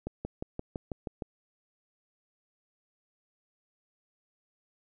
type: accelerating click train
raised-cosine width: 2 ms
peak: -21 dBFS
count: 8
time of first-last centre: 0.07-1.222 s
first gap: 180 ms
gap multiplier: 0.97
effects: none